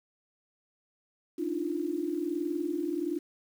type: tone cluster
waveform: sine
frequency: 285.9 / 307.1 / 346.8 Hz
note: D4 / D#4 / F4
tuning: -46 / -23 / -12 cents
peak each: -37 / -33 / -32 dBFS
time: 1.38-3.19 s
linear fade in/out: 10 ms
effects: 9-bit